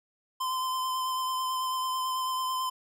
square tone with vibrato, 1031 Hz, C6, 26 cents flat, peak -29 dBFS, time 0.4-2.7 s, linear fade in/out 10 ms, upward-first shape sine, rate 9.1 Hz, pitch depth 16 cents each way, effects none

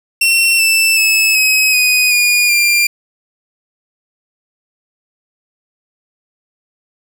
sawtooth tone with pitch steps, 2715 / 2658 / 2601 / 2546 / 2493 / 2440 / 2388 Hz, F7 / E7 / E7 / D#7 / D#7 / D#7 / D7, -50 / +14 / -24 / +39 / +3 / -34 / +28 cents, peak -6 dBFS, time 0.21-2.87 s, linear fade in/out 5 ms, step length 380 ms, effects 7-bit

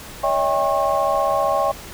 sine tone cluster, 568 / 643 / 798 / 1086 Hz, C#5 / E5 / G5 / C#6, +42 / -43 / +31 / -36 cents, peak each -22 dBFS, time 0.23-1.72 s, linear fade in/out 10 ms, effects pink hiss -37 dBFS RMS until 1.93 s

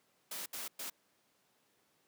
white noise bursts at uneven times, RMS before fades -42 dBFS, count 3, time 0.31-0.46 / 0.53-0.68 / 0.79-0.9 s, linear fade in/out 5 ms, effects pink hiss -73 dBFS RMS until 2.07 s + high-pass 200 Hz 12 dB/octave

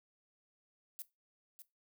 violet noise with echo, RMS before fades -44 dBFS, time 0.99-1.02 s, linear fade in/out 0 ms, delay 600 ms, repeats 1, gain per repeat -9 dB, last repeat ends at 1.62 s, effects noise-tail reverb RT60 0.2 s tail -17 dB re dry

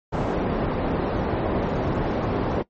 white low-pass noise, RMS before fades -24 dBFS, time 0.12-2.63 s, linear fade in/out 20 ms, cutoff 550 Hz, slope 12 dB/octave, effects noise-tail reverb RT60 0.1 s tail -18 dB re dry + MP3 32 kbps

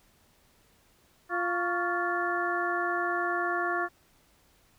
harmonic tone with a mistuned harmonic, 349.2 Hz, F4, in tune, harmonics 1 / 2 / 3 / 4 / 5, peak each -33 / -33 / -33 / -33 / -33 dBFS, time 1.29-3.89 s, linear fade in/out 50 ms, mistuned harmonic 3, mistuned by +110 cents, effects pink hiss -64 dBFS RMS until 4.78 s

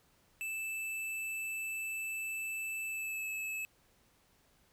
square tone with pitch glide, 2637 to 2601 Hz, E7 to E7, 0 to -24 cents, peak -37 dBFS, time 0.41-3.65 s, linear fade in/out 0 ms, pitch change -24 cents, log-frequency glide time 2.86-3.29 s, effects pink hiss -69 dBFS RMS until 4.72 s

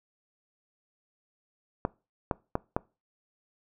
clicks, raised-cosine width 1 ms, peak -12 dBFS, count 4, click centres 1.851 / 2.312 / 2.554 / 2.765 s, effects noise-tail reverb RT60 0.3 s tail -23 dB re dry

